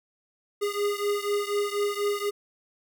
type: beating tone pair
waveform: square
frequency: 407.8 / 411.9 Hz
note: G#4 / G#4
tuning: -32 / -14 cents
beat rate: 4.1 Hz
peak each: -28 / -30 dBFS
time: 0.61-2.31 s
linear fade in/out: 20 ms
effects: none